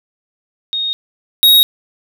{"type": "tone pair in turn", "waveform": ["sine", "square"], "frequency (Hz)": [3721, 3777], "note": ["A#7", "A#7"], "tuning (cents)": [-4, 22], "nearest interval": "unison", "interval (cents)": 26, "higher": "second", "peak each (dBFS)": [-16, -6], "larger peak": "second", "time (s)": [[0.73, 0.93], [1.43, 1.63]], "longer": "neither", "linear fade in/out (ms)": 0, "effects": []}